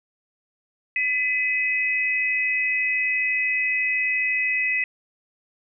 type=tone pair together; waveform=sine; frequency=2007 / 2541 Hz; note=B6 / D#7; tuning=+27 / +36 cents; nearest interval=major third; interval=409 cents; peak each=-23 dBFS; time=0.96-4.84 s; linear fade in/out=2 ms; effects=none